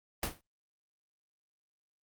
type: noise with exponential decay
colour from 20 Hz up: pink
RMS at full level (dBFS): -28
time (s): 0.23-0.41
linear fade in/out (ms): 2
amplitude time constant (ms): 37
effects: Opus 32 kbps